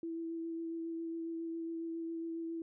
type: tone with vibrato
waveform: sine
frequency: 330.4 Hz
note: E4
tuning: 4 cents sharp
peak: -37 dBFS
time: 0.03-2.62 s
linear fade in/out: 2 ms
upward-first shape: sine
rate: 7.3 Hz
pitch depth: 13 cents each way
effects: none